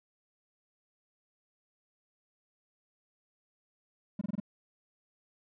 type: tone bursts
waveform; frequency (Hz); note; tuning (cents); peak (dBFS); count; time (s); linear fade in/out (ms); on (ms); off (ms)
triangle; 201.9; G#3; -49; -28; 5; 4.19-4.401; 5; 23; 24
effects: none